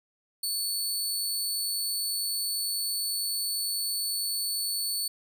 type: tone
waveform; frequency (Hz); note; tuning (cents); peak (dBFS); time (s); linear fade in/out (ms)
20% pulse; 4451; C#8; +6; -22; 0.43-5.08; 5
effects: none